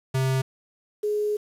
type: tone pair in turn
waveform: square / sine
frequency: 132 / 419.1 Hz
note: C3 / G#4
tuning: +16 / +16 cents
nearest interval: octave + minor sixth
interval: 2000 cents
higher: second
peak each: -22 dBFS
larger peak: neither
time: 0.14-0.42 / 1.03-1.37 s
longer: second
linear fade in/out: 10 ms
effects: resampled to 32000 Hz + 8-bit